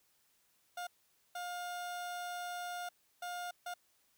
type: tone bursts at uneven times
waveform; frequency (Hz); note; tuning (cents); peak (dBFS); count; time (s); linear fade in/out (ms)
30% pulse; 710; F5; +28; -37; 4; 0.77-0.87 / 1.35-2.89 / 3.22-3.51 / 3.66-3.74; 5
effects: white hiss -73 dBFS RMS until 4.17 s